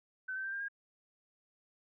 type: tone with pitch steps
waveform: sine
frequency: 1522 / 1546.8 / 1572 / 1597.7 / 1623.7 Hz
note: F#6 / G6 / G6 / G6 / G#6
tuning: +48 / -24 / +4 / +33 / -40 cents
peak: -36 dBFS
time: 0.28-0.685 s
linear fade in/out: 10 ms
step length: 81 ms
effects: none